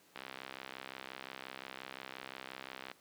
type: click train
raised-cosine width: 0.3 ms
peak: -27 dBFS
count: 182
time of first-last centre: 0.16-2.915 s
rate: 65.7 Hz
effects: pink hiss -65 dBFS RMS until 3 s + high-pass 200 Hz 12 dB/octave